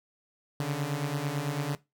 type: beating tone pair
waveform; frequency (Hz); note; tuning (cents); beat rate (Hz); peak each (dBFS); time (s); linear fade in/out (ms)
sawtooth; 138.59 / 147.59; C#3 / D3; 0 / +9; 9; -29 / -27; 0.6-1.75; 0
effects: noise-tail reverb RT60 0.2 s tail -18 dB re dry